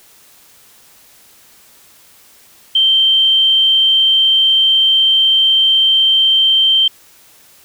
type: tone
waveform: sine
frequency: 3132 Hz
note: G7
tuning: 2 cents flat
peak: -8 dBFS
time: 2.75-6.88 s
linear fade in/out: 5 ms
effects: white hiss -46 dBFS RMS until 7.64 s